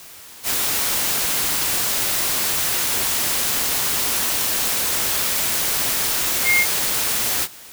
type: tone in noise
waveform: sine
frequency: 2130 Hz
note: C7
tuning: 30 cents sharp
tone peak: -14 dBFS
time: 6.44-6.66 s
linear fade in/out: 50 ms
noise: white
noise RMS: -21 dBFS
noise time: 0.43-7.48 s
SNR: +4 dB
effects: white hiss -41 dBFS RMS until 7.72 s